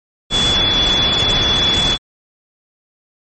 sine tone in noise, 3427 Hz, A7, 46 cents flat, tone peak -13 dBFS, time 0.3-1.98 s, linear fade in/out 50 ms, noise pink, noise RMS -19 dBFS, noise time 0.3-1.98 s, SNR +3 dB, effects MP3 32 kbps

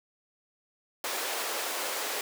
pink high-pass noise, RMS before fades -33 dBFS, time 1.04-2.21 s, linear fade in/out 2 ms, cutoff 410 Hz, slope 24 dB/octave, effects none

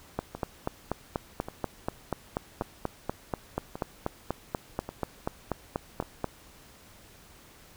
two click trains, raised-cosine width 1 ms, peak -14 / -22 dBFS, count 26 / 6, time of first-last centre 0.19-6.243 / 0.35-6.025 s, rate 4.13 / 0.881 Hz, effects pink hiss -54 dBFS RMS until 7.76 s

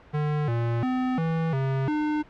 square tone with pitch steps, 149.8 / 117.1 / 255.3 / 163.2 / 134.3 / 302.2 Hz, D3 / A#2 / C4 / E3 / C3 / D4, +35 / +8 / -42 / -17 / +46 / +50 cents, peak -24 dBFS, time 0.13-2.23 s, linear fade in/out 20 ms, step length 350 ms, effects pink hiss -51 dBFS RMS until 2.29 s + low-pass 2000 Hz 12 dB/octave

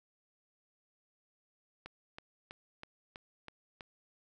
click train, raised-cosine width 0.3 ms, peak -29 dBFS, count 7, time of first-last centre 1.86-3.808 s, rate 3.08 Hz, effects none

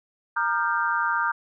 sine chord, G minor seventh, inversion first, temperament equal with one note detuned, 932.3 / 1200.7 / 1396.9 / 1568 Hz, Bb5 / D6 / F6 / G6, 0 / +38 / 0 / 0 cents, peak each -27 dBFS, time 0.36-1.32 s, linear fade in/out 10 ms, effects none

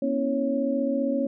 sine tone cluster, 239.3 / 274.5 / 322.5 / 553 Hz, A#3 / C#4 / E4 / C#5, +46 / -17 / -38 / -4 cents, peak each -28 / -26 / -35 / -27 dBFS, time 0.02-1.27 s, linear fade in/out 5 ms, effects none

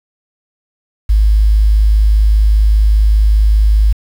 sine tone with quantisation, 52.5 Hz, G#1, 19 cents sharp, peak -6 dBFS, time 1.09-3.93 s, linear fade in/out 10 ms, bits 6, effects none

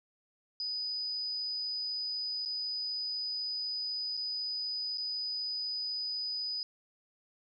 sine tone with dropouts, 4978 Hz, D#8, in tune, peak -33 dBFS, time 0.6-6.63 s, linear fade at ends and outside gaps 1 ms, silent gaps 2.451-2.458 / 4.169-4.174 / 4.974-4.981 s, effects none

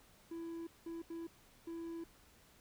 triangle tone bursts at uneven times, 333.1 Hz, E4, 18 cents sharp, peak -40 dBFS, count 4, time 0.31-0.67 / 0.86-1.02 / 1.1-1.27 / 1.67-2.04 s, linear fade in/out 5 ms, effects pink hiss -65 dBFS RMS until 2.6 s

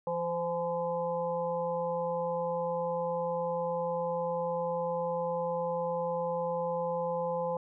harmonic tone with a mistuned harmonic, 170 Hz, F3, 46 cents flat, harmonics 1 / 3 / 5 / 6, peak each -40 / -31 / -36 / -40 dBFS, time 0.07-7.57 s, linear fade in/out 2 ms, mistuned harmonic 3, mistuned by +23 cents, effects none

